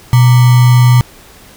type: tone with sample-and-hold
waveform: sine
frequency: 123.47 Hz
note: B2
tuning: in tune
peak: -3 dBFS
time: 0.13-1.01 s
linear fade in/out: 0 ms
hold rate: 1050 Hz
effects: pink hiss -39 dBFS RMS until 1.56 s